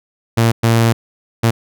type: tone bursts at uneven times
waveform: sawtooth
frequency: 114.9 Hz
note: A#2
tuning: 25 cents flat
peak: -6 dBFS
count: 3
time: 0.37-0.52 / 0.63-0.93 / 1.43-1.51 s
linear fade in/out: 10 ms
effects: none